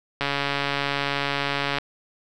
click train, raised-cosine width 0.3 ms, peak -8 dBFS, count 223, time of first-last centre 0.21-1.784 s, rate 141 Hz, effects none

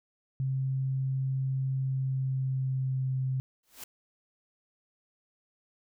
sine tone with pitch glide, 133 to 131.02 Hz, C3 to C3, +29 to +3 cents, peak -27 dBFS, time 0.4-3.4 s, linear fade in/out 0 ms, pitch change -26 cents, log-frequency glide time 1.73-3.18 s
white noise with exponential growth, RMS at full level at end -39 dBFS, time 3.63-3.84 s, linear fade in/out 5 ms, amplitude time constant 45 ms
effects none

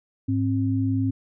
sine tone pair together, 105.25 / 266.2 Hz, G#2 / C4, +24 / +30 cents, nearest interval octave + major third, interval 1606 cents, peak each -23 dBFS, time 0.28-1.11 s, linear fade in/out 10 ms, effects none

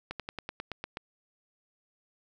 slowing click train, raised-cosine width 0.3 ms, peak -20 dBFS, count 9, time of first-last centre 0.11-0.971 s, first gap 87 ms, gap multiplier 1.06, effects none

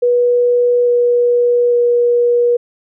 sine tone with pitch steps, 486.5 / 483.4 / 480.4 Hz, B4 / B4 / B4, -26 / -37 / -48 cents, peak -9 dBFS, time 0.02-2.57 s, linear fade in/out 10 ms, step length 850 ms, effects none

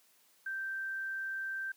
sine tone, 1565 Hz, G6, 3 cents flat, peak -35 dBFS, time 0.46-1.72 s, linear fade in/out 5 ms, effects white hiss -67 dBFS RMS until 1.76 s + high-pass 200 Hz 12 dB/octave

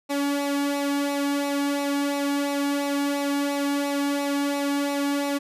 sawtooth tone with flanger, 283.7 Hz, C#4, 40 cents sharp, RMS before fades -25 dBFS, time 0.09-5.39 s, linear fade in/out 20 ms, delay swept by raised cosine 0.61 to 1.6 ms, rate 2.9 Hz, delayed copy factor -0.65, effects resampled to 32000 Hz

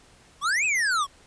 square exponential two-way sweep, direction up then down, 1072 to 2627 to 1072 Hz, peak -22 dBFS, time 0.41-1.07 s, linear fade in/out 50 ms, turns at 0.65 s, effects pink hiss -55 dBFS RMS until 1.26 s + resampled to 22050 Hz

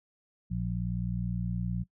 harmonic tone, 59.3 Hz, A#1, 30 cents sharp, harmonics 1 / 2 / 3, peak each -36 / -34 / -32 dBFS, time 0.5-1.84 s, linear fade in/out 20 ms, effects noise-tail reverb RT60 0.1 s tail -20 dB re dry

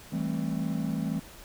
triangle chord, A minor seventh, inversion second, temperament just, 165 / 198 / 220 / 264 Hz, E3 / G3 / A3 / C4, +2 / +18 / 0 / +16 cents, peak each -30 / -32 / -31 / -33 dBFS, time 0.12-1.2 s, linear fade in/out 10 ms, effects pink hiss -49 dBFS RMS until 1.44 s

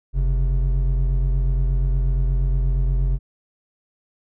triangle tone pair together, 46.68 / 131.6 Hz, F#1 / C3, +16 / +10 cents, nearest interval octave + tritone, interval 1794 cents, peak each -15 / -24 dBFS, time 0.13-3.19 s, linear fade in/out 50 ms, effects none

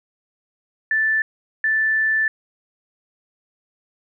sine tone bursts at uneven times, 1760 Hz, A6, in tune, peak -16 dBFS, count 2, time 0.91-1.22 / 1.64-2.28 s, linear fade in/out 2 ms, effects none

